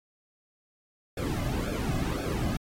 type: noise with flanger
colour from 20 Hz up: brown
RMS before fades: -30 dBFS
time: 1.17-2.57 s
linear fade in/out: 5 ms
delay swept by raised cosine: 1 to 2.2 ms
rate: 1.9 Hz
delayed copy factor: -0.85
effects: AAC 48 kbps